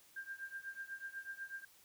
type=tone with tremolo; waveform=sine; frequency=1592 Hz; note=G6; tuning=26 cents sharp; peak=-40 dBFS; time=0.16-1.65 s; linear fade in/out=5 ms; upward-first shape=triangle; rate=8.1 Hz; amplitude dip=95%; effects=white hiss -65 dBFS RMS until 1.84 s